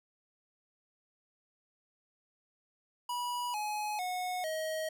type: tone with pitch steps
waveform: square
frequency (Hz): 974 / 843 / 729.7 / 631.6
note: B5 / G#5 / F#5 / D#5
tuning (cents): -24 / +26 / -24 / +26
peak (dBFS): -34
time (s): 3.09-4.89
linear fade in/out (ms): 5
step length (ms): 450
effects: none